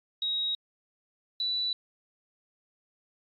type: tone pair in turn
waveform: sine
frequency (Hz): 3800 / 3959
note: A#7 / B7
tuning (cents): +33 / +3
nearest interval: minor second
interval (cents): 70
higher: second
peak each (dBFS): -27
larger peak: neither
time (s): 0.22-0.55 / 1.4-1.73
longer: neither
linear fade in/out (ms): 2
effects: AAC 64 kbps